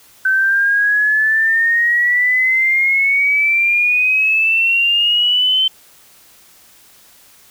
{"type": "exponential sweep", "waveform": "sine", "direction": "up", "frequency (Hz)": [1530, 3094], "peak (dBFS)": -11, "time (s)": [0.25, 5.68], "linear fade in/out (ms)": 5, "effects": ["white hiss -47 dBFS RMS until 7.5 s"]}